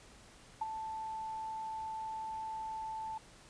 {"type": "tone with ADSR envelope", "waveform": "sine", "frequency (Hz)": 880, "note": "A5", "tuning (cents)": 0, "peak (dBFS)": -30, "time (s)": [0.61, 3.18], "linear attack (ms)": 8, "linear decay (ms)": 22, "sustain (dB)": -8, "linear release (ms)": 5, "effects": ["pink hiss -58 dBFS RMS until 3.49 s", "resampled to 22050 Hz"]}